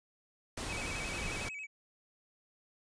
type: noise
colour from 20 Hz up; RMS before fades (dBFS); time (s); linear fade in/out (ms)
pink; -39; 0.57-1.49; 5
type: tone with vibrato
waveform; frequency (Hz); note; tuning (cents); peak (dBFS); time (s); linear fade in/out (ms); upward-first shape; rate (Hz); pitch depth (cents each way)
triangle; 2418; D7; +50; -39; 0.68-1.67; 20; square; 11; 99
effects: resampled to 22050 Hz